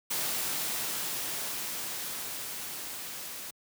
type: noise with level ramp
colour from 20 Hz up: white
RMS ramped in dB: -31 to -41 dBFS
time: 0.1-3.51 s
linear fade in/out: 10 ms
effects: high-pass 100 Hz 12 dB/octave